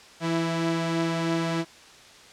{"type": "tone pair together", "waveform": "sawtooth", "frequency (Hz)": [166.4, 329.7], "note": ["E3", "E4"], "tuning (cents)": [17, 0], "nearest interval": "octave", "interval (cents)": 1183, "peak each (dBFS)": -23, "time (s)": [0.2, 1.65], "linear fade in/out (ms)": 50, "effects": ["white hiss -49 dBFS RMS until 2.32 s", "low-pass 6000 Hz 12 dB/octave"]}